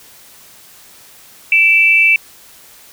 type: tone pair together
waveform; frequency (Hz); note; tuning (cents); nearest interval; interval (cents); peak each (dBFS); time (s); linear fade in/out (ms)
sine; 2328 / 2656; D7 / E7; -16 / +12; major second; 228; -10; 1.52-2.16; 2
effects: white hiss -42 dBFS RMS until 2.92 s